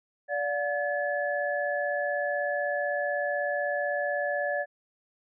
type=tone cluster; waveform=sine; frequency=581 / 717 / 1718 Hz; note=D5 / F5 / A6; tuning=-19 / +45 / -42 cents; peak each=-29 / -33 / -31 dBFS; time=0.28-4.66 s; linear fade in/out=50 ms; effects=none